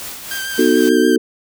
white noise with tremolo, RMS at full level -28 dBFS, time 0-0.89 s, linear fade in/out 0 ms, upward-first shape triangle, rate 3.7 Hz, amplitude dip 50%
sawtooth tone with vibrato, 1575 Hz, G6, 8 cents sharp, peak -19 dBFS, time 0.31-1.16 s, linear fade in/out 2 ms, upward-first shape sine, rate 6.9 Hz, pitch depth 22 cents each way
sine chord, B dominant seventh, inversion none, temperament just, 246.9 / 308.7 / 370.4 / 444.5 Hz, B3 / D#4 / F#4 / A4, 0 / -14 / +2 / +18 cents, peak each -16 / -15 / -15 / -17 dBFS, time 0.58-1.18 s, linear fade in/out 10 ms
effects none

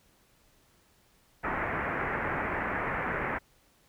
white low-pass noise, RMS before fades -32 dBFS, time 1.43-3.39 s, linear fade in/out 20 ms, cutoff 2100 Hz, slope 48 dB/octave, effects pink hiss -65 dBFS RMS until 3.88 s

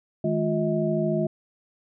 sine tone cluster, 157.8 / 211.2 / 354.5 / 637 Hz, D#3 / G#3 / F4 / D#5, +25 / +29 / +26 / +41 cents, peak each -27 dBFS, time 0.24-1.27 s, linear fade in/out 5 ms, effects none

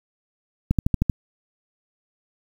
click train, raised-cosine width 5 ms, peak -6 dBFS, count 6, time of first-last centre 0.71-1.098 s, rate 12.9 Hz, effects 7-bit

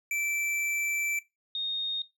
square / sine tone pair in turn, 2331 / 3700 Hz, D7 / A#7, -14 / -14 cents, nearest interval minor sixth, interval 800 cents, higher second, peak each -29 / -29 dBFS, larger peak neither, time 0.11-1.19 / 1.55-2.02 s, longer first, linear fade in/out 2 ms, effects noise-tail reverb RT60 0.2 s tail -18 dB re dry

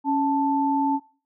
sine tone pair together, 277.2 / 880.1 Hz, C#4 / A5, 0 / 0 cents, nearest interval octave + minor sixth, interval 2000 cents, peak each -22 dBFS, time 0.04-1 s, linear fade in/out 50 ms, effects noise-tail reverb RT60 0.4 s tail -21 dB re dry

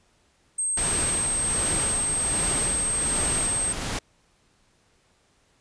sine tone, 8372 Hz, C9, in tune, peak -23 dBFS, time 0.58-3.73 s, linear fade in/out 10 ms
pink noise with tremolo, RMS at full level -28 dBFS, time 0.77-3.99 s, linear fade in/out 5 ms, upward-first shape sine, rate 1.3 Hz, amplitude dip 45%
effects pink hiss -64 dBFS RMS until 5.6 s + resampled to 22050 Hz

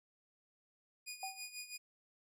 15% pulse tone with tremolo, 2461 Hz, D#7, 20 cents flat, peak -36 dBFS, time 1.06-1.78 s, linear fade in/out 20 ms, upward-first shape sine, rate 6.1 Hz, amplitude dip 75%
sine tone with exponential decay, 769 Hz, G5, 33 cents flat, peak -38 dBFS, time 1.23-1.49 s, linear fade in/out 2 ms, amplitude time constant 55 ms
effects none

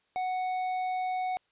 sine tone with tanh clipping, 740 Hz, F#5, in tune, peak -30 dBFS, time 0.16-1.37 s, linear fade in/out 0 ms, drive 8 dB, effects white hiss -72 dBFS RMS until 1.51 s + resampled to 8000 Hz

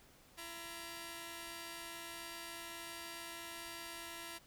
5% pulse tone pair together, 336.9 / 943.6 Hz, E4 / A#5, +38 / +21 cents, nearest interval octave + tritone, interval 1783 cents, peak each -36 / -38 dBFS, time 0.37-4.39 s, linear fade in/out 20 ms, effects pink hiss -64 dBFS RMS until 4.46 s

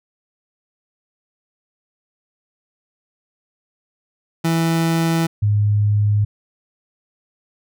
30% pulse / sine tone pair in turn, 164.81 / 104.04 Hz, E3 / G#2, 0 / +4 cents, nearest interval minor sixth, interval 796 cents, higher first, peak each -13 dBFS, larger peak neither, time 4.44-5.27 / 5.42-6.25 s, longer neither, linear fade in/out 10 ms, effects none

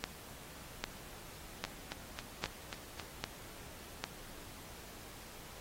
two click trains, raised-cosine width 0.2 ms, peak -16 / -22 dBFS, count 6 / 6, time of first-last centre 0.04-4.04 / 1.65-2.998 s, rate 1.25 / 3.71 Hz, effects pink hiss -52 dBFS RMS until 5.6 s + AAC 48 kbps

